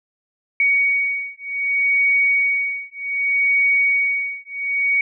sine beating tone pair, 2243 / 2243.65 Hz, C#7 / C#7, +20 / +20 cents, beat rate 0.65 Hz, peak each -19 dBFS, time 0.6-5.01 s, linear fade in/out 2 ms, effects none

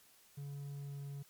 triangle tone with pitch glide, 141.6 to 140.7 Hz, C#3 to C#3, +37 to +26 cents, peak -40 dBFS, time 0.37-1.23 s, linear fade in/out 10 ms, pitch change -11 cents, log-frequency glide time 0.77-0.97 s, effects white hiss -65 dBFS RMS until 1.29 s + MP3 96 kbps

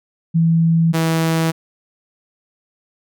sine / sawtooth tone pair in turn, 164.81 / 162.73 Hz, E3 / E3, 0 / -22 cents, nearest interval unison, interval 22 cents, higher first, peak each -11 dBFS, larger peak neither, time 0.34-0.93 / 0.93-1.52 s, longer neither, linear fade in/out 20 ms, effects none

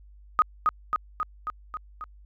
sine tone with echo, 1250 Hz, D#6, 8 cents sharp, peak -15 dBFS, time 0.39-0.42 s, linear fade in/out 0 ms, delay 270 ms, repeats 6, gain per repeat -3 dB, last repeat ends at 2.04 s, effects added 50 Hz sine -48 dBFS peak until 2.25 s

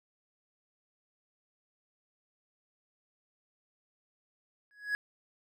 triangle tone with exponential growth, 1673 Hz, G#6, 12 cents sharp, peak -24 dBFS, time 4.71-4.95 s, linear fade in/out 0 ms, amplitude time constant 52 ms, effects none

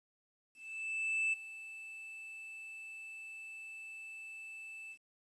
triangle tone with ADSR envelope, 2637 Hz, E7, in tune, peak -28 dBFS, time 0.54-4.98 s, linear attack 790 ms, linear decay 14 ms, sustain -16 dB, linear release 67 ms, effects resampled to 24000 Hz + 11-bit

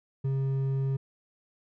sine tone with hard clipping, 135.1 Hz, C#3, 44 cents flat, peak -27 dBFS, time 0.24-0.97 s, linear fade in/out 10 ms, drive 5 dB, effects none

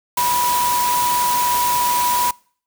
sine tone in noise, 977 Hz, B5, 19 cents flat, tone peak -17 dBFS, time 0.17-2.31 s, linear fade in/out 5 ms, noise white, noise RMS -23 dBFS, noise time 0.17-2.31 s, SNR +3 dB, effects noise-tail reverb RT60 0.5 s tail -25 dB re dry

